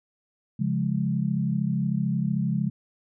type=chord; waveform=sine; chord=Db major; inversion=none; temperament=equal; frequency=138.59 / 174.61 / 207.7 Hz; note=Db3 / F3 / Ab3; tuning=0 / 0 / 0 cents; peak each=-27 dBFS; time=0.59-2.7 s; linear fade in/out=10 ms; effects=none